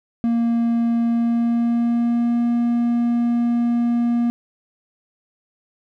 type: tone with pitch glide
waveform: triangle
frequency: 233.1 to 237.2 Hz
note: A#3 to A#3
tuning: 0 to +30 cents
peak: -14 dBFS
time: 0.24-4.3 s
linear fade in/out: 0 ms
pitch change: +30 cents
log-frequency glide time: 1.07-2.44 s
effects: none